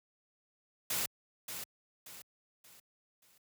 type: noise with echo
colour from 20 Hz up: white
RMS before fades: -34 dBFS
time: 0.9-1.06 s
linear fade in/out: 5 ms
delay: 580 ms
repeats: 4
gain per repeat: -8 dB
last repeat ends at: 3.38 s
effects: high-pass 60 Hz 12 dB/octave